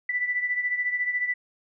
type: beating tone pair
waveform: sine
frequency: 1975.5 / 1989.5 Hz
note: B6 / B6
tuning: 0 / +12 cents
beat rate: 14 Hz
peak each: -25 / -31 dBFS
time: 0.09-1.34 s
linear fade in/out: 5 ms
effects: none